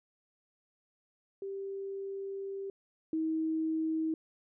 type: tone pair in turn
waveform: sine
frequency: 392 / 318.8 Hz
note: G4 / D#4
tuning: 0 / +42 cents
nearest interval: major third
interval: 358 cents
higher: first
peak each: -36 / -29 dBFS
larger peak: second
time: 1.42-2.7 / 3.13-4.14 s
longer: first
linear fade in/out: 2 ms
effects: none